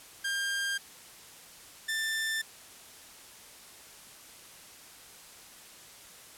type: tone pair in turn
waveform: sawtooth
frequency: 1601 / 1778.3 Hz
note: G6 / A6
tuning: +36 / +18 cents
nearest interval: major second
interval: 182 cents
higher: second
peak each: -26 dBFS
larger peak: neither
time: 0.24-0.78 / 1.88-2.42 s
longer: neither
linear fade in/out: 10 ms
effects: white hiss -51 dBFS RMS until 6.37 s + low-pass 12000 Hz 12 dB/octave